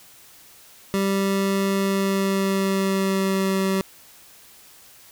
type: tone with pitch glide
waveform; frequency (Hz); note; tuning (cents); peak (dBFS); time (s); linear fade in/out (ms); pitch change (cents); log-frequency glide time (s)
25% pulse; 195.6 to 192.02; G3 to G3; -4 to -35; -16; 0.94-3.81; 0; -31; 1.8-3.59
effects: white hiss -49 dBFS RMS until 5.11 s